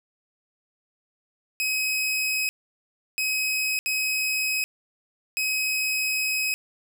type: tone bursts at uneven times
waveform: sawtooth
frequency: 2539 Hz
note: D#7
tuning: 34 cents sharp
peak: -20 dBFS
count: 4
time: 1.6-2.49 / 3.18-3.79 / 3.86-4.64 / 5.37-6.54 s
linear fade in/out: 0 ms
effects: 9-bit